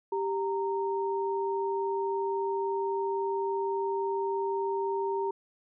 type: tone pair together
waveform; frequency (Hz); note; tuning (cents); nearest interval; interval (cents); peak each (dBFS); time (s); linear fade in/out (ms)
sine; 392 / 925.9; G4 / A#5; 0 / -12; octave + minor third; 1488; -29 / -32; 0.12-5.31; 5
effects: none